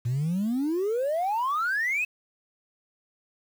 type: exponential sweep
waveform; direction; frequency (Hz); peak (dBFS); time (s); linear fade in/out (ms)
sine; up; 114.8 to 2627; -22; 0.05-2.05; 10
effects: tanh soft clip ceiling -22 dBFS + 8-bit